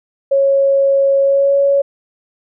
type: tone with pitch glide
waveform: sine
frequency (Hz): 550 to 558.3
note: C#5 to C#5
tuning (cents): -14 to +12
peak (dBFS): -9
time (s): 0.31-1.82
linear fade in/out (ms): 10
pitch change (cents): +26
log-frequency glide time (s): 1.21-1.56
effects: none